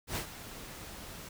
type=noise with ADSR envelope; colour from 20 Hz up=pink; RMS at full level=-34 dBFS; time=0.07-1.29 s; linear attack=91 ms; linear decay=96 ms; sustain=-12 dB; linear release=5 ms; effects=none